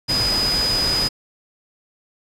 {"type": "tone in noise", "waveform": "sine", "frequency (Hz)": 4978, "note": "D#8", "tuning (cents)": 0, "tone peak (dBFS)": -18, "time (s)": [0.08, 1.09], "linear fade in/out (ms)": 20, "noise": "pink", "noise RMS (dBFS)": -25, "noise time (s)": [0.08, 1.09], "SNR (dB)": 4, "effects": ["low-pass 12000 Hz 12 dB/octave"]}